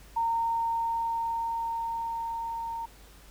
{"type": "tone with level ramp", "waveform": "sine", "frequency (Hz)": 919, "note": "A#5", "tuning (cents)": -25, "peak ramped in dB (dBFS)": [-24, -32], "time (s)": [0.16, 2.86], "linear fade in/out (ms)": 10, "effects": ["added 50 Hz sine -52 dBFS peak until 3.3 s", "pink hiss -55 dBFS RMS until 3.3 s"]}